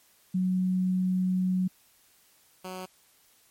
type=tone pair in turn; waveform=sine / 10% pulse; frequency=184.6 / 185.25 Hz; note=F#3 / F#3; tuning=-4 / +2 cents; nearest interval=unison; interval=6 cents; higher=second; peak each=-23 / -28 dBFS; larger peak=first; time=0.34-1.68 / 2.64-2.86 s; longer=first; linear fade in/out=10 ms; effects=white hiss -62 dBFS RMS until 3.5 s + MP3 64 kbps